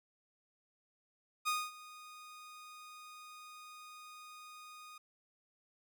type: tone with ADSR envelope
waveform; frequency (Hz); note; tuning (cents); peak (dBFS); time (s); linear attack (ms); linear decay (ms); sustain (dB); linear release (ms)
sawtooth; 1236; D#6; -12; -27; 1.45-4.98; 29; 230; -20; 5
effects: none